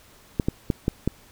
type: clicks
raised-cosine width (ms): 3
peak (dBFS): -8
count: 5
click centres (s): 0.398 / 0.485 / 0.702 / 0.881 / 1.076
effects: pink hiss -53 dBFS RMS until 1.31 s